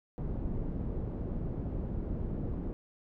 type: low-pass noise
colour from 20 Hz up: pink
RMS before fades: -35 dBFS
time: 0.18-2.73 s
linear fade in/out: 0 ms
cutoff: 330 Hz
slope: 12 dB/octave
effects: none